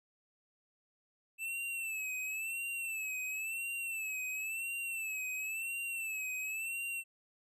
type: tone with vibrato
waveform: square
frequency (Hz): 2637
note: E7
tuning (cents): 0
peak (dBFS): -37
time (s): 1.38-7.04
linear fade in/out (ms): 50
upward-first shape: sine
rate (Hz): 0.96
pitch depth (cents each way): 82
effects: none